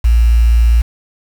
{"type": "tone with quantisation", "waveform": "sine", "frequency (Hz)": 57.5, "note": "A#1", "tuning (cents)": -23, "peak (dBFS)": -6, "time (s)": [0.04, 0.82], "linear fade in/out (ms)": 10, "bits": 5, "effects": []}